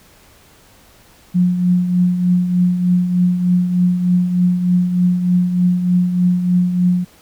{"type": "tone with tremolo", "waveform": "sine", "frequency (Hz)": 179.1, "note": "F3", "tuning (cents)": 44, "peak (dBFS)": -9, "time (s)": [1.34, 7.05], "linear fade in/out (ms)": 20, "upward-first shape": "triangle", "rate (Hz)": 3.3, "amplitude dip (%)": 60, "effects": ["pink hiss -48 dBFS RMS until 7.21 s"]}